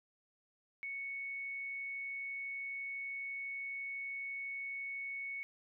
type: tone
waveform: sine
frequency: 2217 Hz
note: C#7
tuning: in tune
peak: -39 dBFS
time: 0.83-5.43 s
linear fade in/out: 0 ms
effects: none